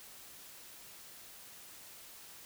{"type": "silence", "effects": ["white hiss -53 dBFS RMS until 2.45 s"]}